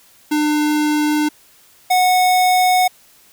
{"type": "tone pair in turn", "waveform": "square", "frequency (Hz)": [300.4, 734.1], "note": ["D4", "F#5"], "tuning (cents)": [39, -14], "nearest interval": "octave + minor third", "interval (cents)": 1547, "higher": "second", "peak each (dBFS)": [-15, -12], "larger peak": "second", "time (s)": [[0.31, 1.29], [1.9, 2.88]], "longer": "neither", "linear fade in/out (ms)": 10, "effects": ["white hiss -50 dBFS RMS until 3.32 s"]}